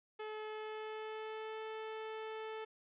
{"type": "tone with pitch glide", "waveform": "sawtooth", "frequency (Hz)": [430.7, 438.5], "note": ["A4", "A4"], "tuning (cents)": [-37, -6], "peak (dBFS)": -38, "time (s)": [0.19, 2.65], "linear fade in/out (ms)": 10, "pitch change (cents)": 31, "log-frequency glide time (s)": [0.46, 1.6], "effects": ["resampled to 8000 Hz", "12-bit"]}